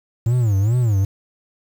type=tone with vibrato; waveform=triangle; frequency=110 Hz; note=A2; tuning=in tune; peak=-12 dBFS; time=0.26-1.05 s; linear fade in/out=5 ms; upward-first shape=sine; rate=2.4 Hz; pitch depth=230 cents each way; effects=7-bit